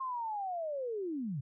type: linear sweep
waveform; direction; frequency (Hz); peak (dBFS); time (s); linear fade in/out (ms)
sine; down; 1074 to 121.1; -34; 0-1.41; 10
effects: none